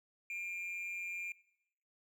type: tone with amplitude modulation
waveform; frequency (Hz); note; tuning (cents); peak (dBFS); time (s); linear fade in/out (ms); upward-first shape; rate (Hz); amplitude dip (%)
triangle; 2392; D7; +31; -35; 0.3-1.32; 2; sine; 182; 55
effects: noise-tail reverb RT60 0.8 s tail -20 dB re dry